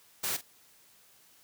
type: noise with echo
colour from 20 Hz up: white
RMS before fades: -32 dBFS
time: 0.23-0.37 s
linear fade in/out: 10 ms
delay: 45 ms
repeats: 1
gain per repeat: -14 dB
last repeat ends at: 0.415 s
effects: white hiss -61 dBFS RMS until 1.43 s + high-pass 60 Hz 12 dB/octave